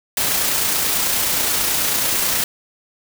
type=noise with amplitude modulation; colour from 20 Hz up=white; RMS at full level=-18 dBFS; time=0.17-2.44 s; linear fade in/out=2 ms; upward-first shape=sine; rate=29.3 Hz; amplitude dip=25%; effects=none